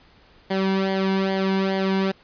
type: tone with flanger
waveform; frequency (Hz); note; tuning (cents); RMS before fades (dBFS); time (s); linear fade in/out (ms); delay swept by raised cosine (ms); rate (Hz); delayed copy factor
sawtooth; 192.2; G3; -34; -22; 0.5-2.12; 10; 0.76 to 1.61; 2.4; -0.7
effects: pink hiss -54 dBFS RMS until 2.23 s + resampled to 11025 Hz